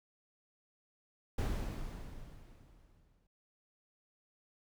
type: noise with exponential decay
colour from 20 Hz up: brown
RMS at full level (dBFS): -32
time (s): 1.38-3.27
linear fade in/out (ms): 5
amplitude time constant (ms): 410
effects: none